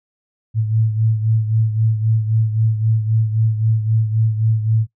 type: beating tone pair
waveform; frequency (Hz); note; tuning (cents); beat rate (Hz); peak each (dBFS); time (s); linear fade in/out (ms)
sine; 110 / 113.8; A2 / A#2; 0 / -41; 3.8; -15 / -22; 0.54-4.87; 50
effects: noise-tail reverb RT60 0.1 s tail -18 dB re dry